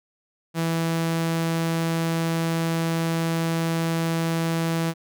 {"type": "tone", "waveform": "sawtooth", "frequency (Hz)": 164.81, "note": "E3", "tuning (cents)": 0, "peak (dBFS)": -18, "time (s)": [0.54, 4.94], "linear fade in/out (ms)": 50, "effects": []}